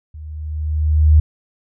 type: tone with level ramp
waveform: sine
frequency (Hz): 76.7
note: D#2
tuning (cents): -24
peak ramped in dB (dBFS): -31 to -5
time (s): 0.14-1.2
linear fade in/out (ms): 5
effects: none